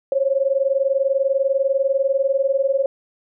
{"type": "tone pair together", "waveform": "sine", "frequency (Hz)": [534.3, 554.4], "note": ["C5", "C#5"], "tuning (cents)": [36, 0], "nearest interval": "minor second", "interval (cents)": 64, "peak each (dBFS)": -19, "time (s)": [0.12, 2.86], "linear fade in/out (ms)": 2, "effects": []}